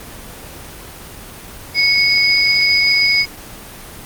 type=tone pair together; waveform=sine; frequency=2208 / 4957 Hz; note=C#7 / D#8; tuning=-7 / -7 cents; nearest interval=octave + major second; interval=1400 cents; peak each=-13 dBFS; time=1.74-3.26 s; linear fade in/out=50 ms; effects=pink hiss -34 dBFS RMS until 4.05 s + Opus 24 kbps